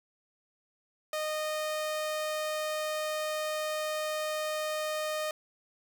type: tone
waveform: sawtooth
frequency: 616 Hz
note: D#5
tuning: 17 cents flat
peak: -27 dBFS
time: 1.13-5.31 s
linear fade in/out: 2 ms
effects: none